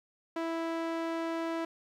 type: tone with band-pass filter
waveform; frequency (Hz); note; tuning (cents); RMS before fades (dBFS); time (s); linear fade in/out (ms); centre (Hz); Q
sawtooth; 329.6; E4; 0; -34; 0.36-1.65; 5; 730; 0.51
effects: 11-bit